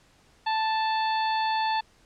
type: harmonic tone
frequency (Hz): 880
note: A5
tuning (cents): 0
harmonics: 1 / 2 / 3 / 4 / 5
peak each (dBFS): -24 / -34 / -37 / -37 / -37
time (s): 0.46-1.81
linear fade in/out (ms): 10
effects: pink hiss -60 dBFS RMS until 2.05 s + low-pass 8000 Hz 12 dB/octave